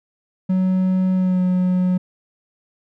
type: tone with pitch glide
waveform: triangle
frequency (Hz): 186.2 to 182.47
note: F#3 to F#3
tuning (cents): +11 to -24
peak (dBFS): -13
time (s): 0.49-1.98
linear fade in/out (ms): 10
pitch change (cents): -35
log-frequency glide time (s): 1.14-1.42
effects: none